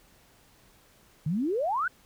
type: exponential sweep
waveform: sine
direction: up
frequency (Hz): 142.1 to 1567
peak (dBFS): -25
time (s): 1.26-1.88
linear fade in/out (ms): 5
effects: pink hiss -60 dBFS RMS until 2.05 s